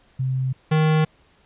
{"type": "tone pair in turn", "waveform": ["sine", "square"], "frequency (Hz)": [130.6, 156.03], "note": ["C3", "D#3"], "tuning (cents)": [-3, 5], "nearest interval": "minor third", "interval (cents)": 308, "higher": "second", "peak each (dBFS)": [-20, -16], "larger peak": "second", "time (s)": [[0.19, 0.53], [0.71, 1.05]], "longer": "neither", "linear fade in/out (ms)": 10, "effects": ["pink hiss -58 dBFS RMS until 1.45 s", "resampled to 8000 Hz"]}